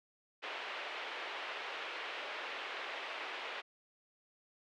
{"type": "band-pass noise", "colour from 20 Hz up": "white", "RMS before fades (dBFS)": -43, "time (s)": [0.42, 3.62], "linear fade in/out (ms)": 20, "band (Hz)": [400, 3000], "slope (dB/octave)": 24, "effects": []}